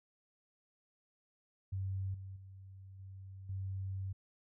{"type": "tone with level steps", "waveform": "sine", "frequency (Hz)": 95.9, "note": "G2", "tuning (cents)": -37, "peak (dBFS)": [-35, -44, -50, -47, -37], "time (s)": [1.72, 4.13], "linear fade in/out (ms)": 10, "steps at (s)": [2.14, 2.36, 2.99, 3.49], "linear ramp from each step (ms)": 5, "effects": []}